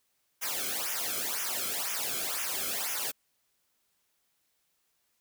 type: noise with flanger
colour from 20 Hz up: white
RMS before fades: -33 dBFS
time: 0.41-3.12 s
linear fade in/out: 20 ms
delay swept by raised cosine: 0.23 to 1.1 ms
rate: 2 Hz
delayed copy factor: -0.9
effects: white hiss -75 dBFS RMS until 5.2 s